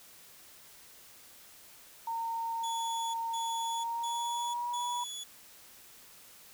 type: tone with pitch glide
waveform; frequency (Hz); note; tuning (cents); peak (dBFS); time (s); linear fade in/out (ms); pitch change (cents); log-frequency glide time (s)
sine; 916 to 968.2; A#5 to B5; -31 to -35; -32; 2.07-5.04; 5; +96; 3.63-4.83
type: tone bursts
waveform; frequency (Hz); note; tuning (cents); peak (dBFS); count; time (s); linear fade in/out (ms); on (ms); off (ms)
25% pulse; 3408; G#7; +44; -35; 4; 2.63-5.24; 10; 510; 190
effects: white hiss -55 dBFS RMS until 6.53 s